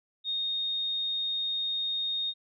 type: tone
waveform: sine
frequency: 3700 Hz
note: A#7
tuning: 14 cents flat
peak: -28 dBFS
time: 0.24-2.34 s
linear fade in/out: 50 ms
effects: none